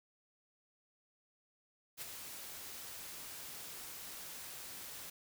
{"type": "noise with ADSR envelope", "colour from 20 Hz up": "white", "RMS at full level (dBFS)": -42, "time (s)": [1.97, 5.1], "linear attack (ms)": 47, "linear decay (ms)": 17, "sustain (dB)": -6, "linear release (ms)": 5, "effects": []}